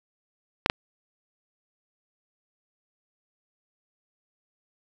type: clicks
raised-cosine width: 0.3 ms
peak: -3 dBFS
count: 2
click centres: 0.661 / 0.699 s
effects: 7-bit